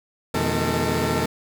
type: tone cluster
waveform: 15% pulse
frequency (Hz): 84.6 / 122.5 / 154.9 / 212.1 / 450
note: E2 / B2 / D#3 / G#3 / A4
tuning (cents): +45 / -14 / -7 / +37 / +39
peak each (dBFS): -21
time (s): 0.34-1.26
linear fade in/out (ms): 5
effects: none